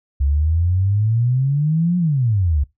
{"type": "exponential two-way sweep", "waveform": "sine", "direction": "up then down", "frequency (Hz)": [67.5, 181, 67.5], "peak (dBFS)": -14, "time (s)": [0.2, 2.64], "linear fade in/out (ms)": 10, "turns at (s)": 1.98, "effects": ["noise-tail reverb RT60 0.2 s tail -22 dB re dry"]}